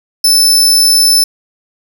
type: tone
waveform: sawtooth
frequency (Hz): 5274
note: E8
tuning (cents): 0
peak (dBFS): -3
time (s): 0.24-1.24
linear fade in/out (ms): 5
effects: none

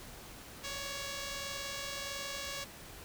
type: tone pair together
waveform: 5% pulse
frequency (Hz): 554.4 / 575.9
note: C#5 / D5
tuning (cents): 0 / -34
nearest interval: minor second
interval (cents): 66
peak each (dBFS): -28 / -34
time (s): 0.63-2.65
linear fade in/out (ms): 20
effects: pink hiss -50 dBFS RMS until 3.04 s

